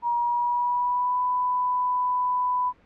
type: tone with pitch glide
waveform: sine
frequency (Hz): 952 to 995.3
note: A#5 to B5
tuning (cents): +36 to +13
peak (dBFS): -21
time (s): 0.02-2.73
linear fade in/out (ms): 50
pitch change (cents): +77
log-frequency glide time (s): 0.16-1.19
effects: pink hiss -57 dBFS RMS until 2.85 s + low-pass 2000 Hz 12 dB/octave